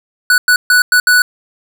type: tone bursts at uneven times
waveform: square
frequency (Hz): 1480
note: F#6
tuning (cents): 0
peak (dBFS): -7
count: 5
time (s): 0.3-0.38 / 0.48-0.56 / 0.7-0.82 / 0.92-1 / 1.07-1.22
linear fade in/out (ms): 2
effects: none